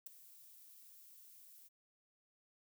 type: noise with ADSR envelope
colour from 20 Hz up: violet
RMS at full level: -44 dBFS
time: 0.06-1.69 s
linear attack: 7 ms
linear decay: 10 ms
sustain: -16 dB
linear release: 24 ms
effects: none